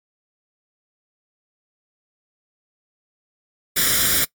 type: noise with comb filter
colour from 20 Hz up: white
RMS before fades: -18 dBFS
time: 3.76-4.25 s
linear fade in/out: 10 ms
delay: 0.56 ms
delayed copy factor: +0.8
effects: noise-tail reverb RT60 0.1 s tail -21 dB re dry + MP3 96 kbps

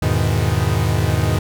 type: chord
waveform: 45% pulse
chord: E major seventh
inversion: none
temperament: equal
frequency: 82.41 / 103.83 / 123.47 / 155.56 Hz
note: E2 / G#2 / B2 / D#3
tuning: 0 / 0 / 0 / 0 cents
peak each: -21 / -19 / -22 / -22 dBFS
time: 0.02-1.39 s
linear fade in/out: 5 ms
effects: none

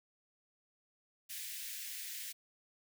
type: high-pass noise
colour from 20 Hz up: white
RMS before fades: -44 dBFS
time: 1.29-2.33 s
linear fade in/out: 20 ms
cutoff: 1700 Hz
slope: 48 dB/octave
effects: none

